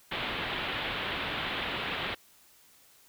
white low-pass noise, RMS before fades -34 dBFS, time 0.11-2.15 s, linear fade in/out 10 ms, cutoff 3600 Hz, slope 48 dB/octave, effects white hiss -60 dBFS RMS until 3.08 s

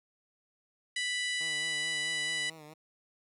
harmonic tone, 987.8 Hz, B5, in tune, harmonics 2 / 3 / 4 / 5 / 6 / 7 / 8 / 9 / 10, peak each -33 / -37 / -39 / -45 / -49 / -47 / -47 / -46 / -47 dBFS, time 0.96-2.5 s, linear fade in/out 5 ms
10% pulse tone with vibrato, 155.56 Hz, D#3, in tune, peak -40 dBFS, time 1.4-2.74 s, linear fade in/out 10 ms, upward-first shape sine, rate 4.6 Hz, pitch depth 70 cents each way
effects none

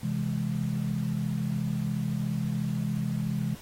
sine chord, C augmented, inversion none, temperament equal, 130.81 / 164.81 / 207.7 Hz, C3 / E3 / G#3, 0 / 0 / 0 cents, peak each -31 dBFS, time 0.03-3.55 s, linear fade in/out 5 ms, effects pink hiss -49 dBFS RMS until 3.61 s + AAC 48 kbps

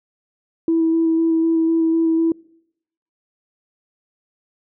sine tone with vibrato, 327 Hz, E4, 14 cents flat, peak -13 dBFS, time 0.68-2.32 s, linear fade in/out 2 ms, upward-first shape square, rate 4 Hz, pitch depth 10 cents each way, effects noise-tail reverb RT60 0.8 s tail -26 dB re dry + tanh soft clip ceiling -9 dBFS

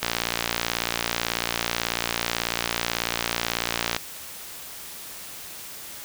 click train, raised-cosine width 0.2 ms, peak -5 dBFS, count 230, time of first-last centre 0.03-3.965 s, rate 58.2 Hz, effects white hiss -39 dBFS RMS until 6.04 s

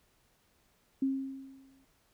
sine tone with exponential decay, 268.7 Hz, C4, 46 cents sharp, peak -25 dBFS, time 1.02-1.85 s, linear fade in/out 5 ms, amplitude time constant 180 ms, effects pink hiss -70 dBFS RMS until 2.13 s

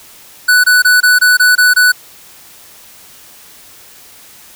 square tone bursts, 1486 Hz, F#6, 7 cents sharp, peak -6 dBFS, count 8, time 0.48-1.921 s, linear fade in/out 10 ms, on 160 ms, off 23 ms, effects white hiss -39 dBFS RMS until 4.55 s

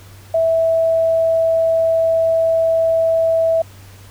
sine tone, 655 Hz, E5, 11 cents flat, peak -12 dBFS, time 0.34-3.62 s, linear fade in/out 5 ms, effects added 97 Hz sine -39 dBFS peak until 4.1 s + pink hiss -45 dBFS RMS until 4.1 s

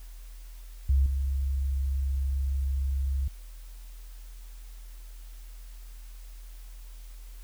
sine tone with level steps, 67.7 Hz, C#2, 40 cents flat, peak -19 / -25 dBFS, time 0.89-3.28 s, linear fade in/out 5 ms, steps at 1.06 s, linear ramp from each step 2 ms, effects added 41 Hz sine -41 dBFS peak until 7.43 s + white hiss -57 dBFS RMS until 7.43 s

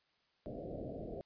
white low-pass noise, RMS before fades -44 dBFS, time 0.46-1.21 s, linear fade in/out 0 ms, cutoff 680 Hz, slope 96 dB/octave, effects white hiss -75 dBFS RMS until 1.25 s + resampled to 11025 Hz

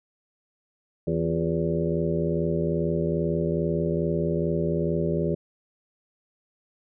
harmonic tone with a mistuned harmonic, 82.41 Hz, E2, in tune, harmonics 1 / 2 / 3 / 4 / 5 / 6 / 7, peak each -35 / -26 / -34 / -30 / -29 / -34 / -32 dBFS, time 1.07-5.35 s, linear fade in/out 5 ms, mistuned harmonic 4, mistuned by +92 cents, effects none

